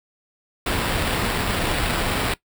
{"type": "noise with sample-and-hold", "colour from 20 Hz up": "pink", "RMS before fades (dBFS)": -23, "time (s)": [0.66, 2.34], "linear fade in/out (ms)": 5, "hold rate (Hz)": 6300, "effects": ["noise-tail reverb RT60 0.1 s tail -19 dB re dry"]}